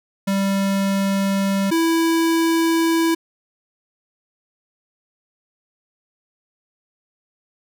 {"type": "tone pair in turn", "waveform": "square", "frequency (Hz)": [196, 329.6], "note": ["G3", "E4"], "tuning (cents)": [0, 0], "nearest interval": "major sixth", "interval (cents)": 900, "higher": "second", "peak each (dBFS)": [-18, -16], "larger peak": "second", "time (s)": [[0.27, 1.71], [1.71, 3.15]], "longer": "neither", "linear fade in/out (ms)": 10, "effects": []}